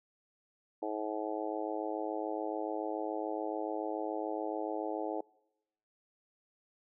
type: harmonic tone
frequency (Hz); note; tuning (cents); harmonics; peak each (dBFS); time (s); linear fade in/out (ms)
107; A2; -48; 3 / 4 / 5 / 6 / 7 / 8; -39 / -40 / -41 / -42 / -42 / -43; 0.82-5.21; 5
effects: noise-tail reverb RT60 0.9 s tail -25 dB re dry